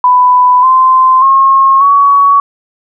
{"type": "tone with pitch steps", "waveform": "sine", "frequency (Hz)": [996, 1037.1, 1079.9, 1124.4], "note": ["B5", "C6", "C#6", "C#6"], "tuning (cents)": [14, -16, -46, 24], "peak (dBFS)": -3, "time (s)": [0.04, 2.4], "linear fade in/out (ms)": 2, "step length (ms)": 590, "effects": []}